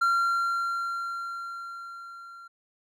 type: tone with level ramp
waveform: triangle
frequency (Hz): 1376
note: F6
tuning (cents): -26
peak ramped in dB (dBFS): -18 to -42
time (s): 0.01-2.48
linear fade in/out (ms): 10
effects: none